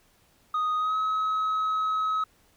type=tone with pitch glide; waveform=sine; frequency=1244.5 to 1279.5 Hz; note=D#6 to D#6; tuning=0 to +48 cents; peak=-21 dBFS; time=0.54-2.24 s; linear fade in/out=5 ms; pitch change=+48 cents; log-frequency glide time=0.78-0.96 s; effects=tanh soft clip ceiling -23 dBFS + pink hiss -63 dBFS RMS until 2.56 s